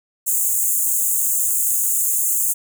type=high-pass noise; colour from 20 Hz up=pink; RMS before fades=-19 dBFS; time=0.26-2.54 s; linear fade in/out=20 ms; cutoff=6700 Hz; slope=96 dB/octave; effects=none